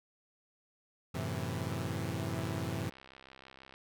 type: chord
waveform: sawtooth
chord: F# half-diminished seventh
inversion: none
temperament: equal with one note detuned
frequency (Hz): 93.2 / 110 / 130.81 / 164.81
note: F#2 / A2 / C3 / E3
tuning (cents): +13 / 0 / 0 / 0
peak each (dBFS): -36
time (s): 1.14-2.9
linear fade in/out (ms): 10
type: click train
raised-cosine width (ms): 0.3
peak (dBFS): -36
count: 93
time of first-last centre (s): 2.35-3.74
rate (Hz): 66.2
effects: none